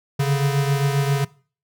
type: beating tone pair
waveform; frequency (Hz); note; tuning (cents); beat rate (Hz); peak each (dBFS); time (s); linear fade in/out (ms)
square; 138.59 / 146.09; C#3 / D3; 0 / -9; 7.5; -19 / -25; 0.19-1.25; 10
effects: noise-tail reverb RT60 0.4 s tail -21 dB re dry